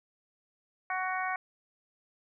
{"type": "harmonic tone", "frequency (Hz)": 372.1, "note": "F#4", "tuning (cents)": 10, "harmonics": [2, 3, 4, 5, 6], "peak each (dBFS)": [-34, -36, -37, -38, -39], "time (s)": [0.9, 1.36], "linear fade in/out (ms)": 2, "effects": []}